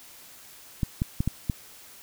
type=clicks; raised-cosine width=5 ms; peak=-12 dBFS; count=5; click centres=0.832 / 1.019 / 1.205 / 1.276 / 1.498 s; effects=white hiss -49 dBFS RMS until 2.02 s